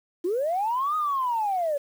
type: linear two-way sweep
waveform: sine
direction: up then down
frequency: 326.7 to 1258 to 553 Hz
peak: -22 dBFS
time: 0.24-1.78 s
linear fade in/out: 10 ms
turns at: 0.96 s
effects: tanh soft clip ceiling -18 dBFS + 8-bit